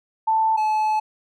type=tone pair in turn; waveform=sine / triangle; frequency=884 / 861.8 Hz; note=A5 / A5; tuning=+8 / -36 cents; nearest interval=unison; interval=44 cents; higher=first; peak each=-16 dBFS; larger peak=neither; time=0.27-0.57 / 0.57-1 s; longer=second; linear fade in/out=10 ms; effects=none